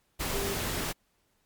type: tone in noise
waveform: sine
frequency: 396.7 Hz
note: G4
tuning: 21 cents sharp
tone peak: -33 dBFS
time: 0.33-0.55 s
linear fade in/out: 20 ms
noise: pink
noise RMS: -32 dBFS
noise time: 0.19-0.93 s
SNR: -4 dB
effects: pink hiss -72 dBFS RMS until 1.45 s + MP3 96 kbps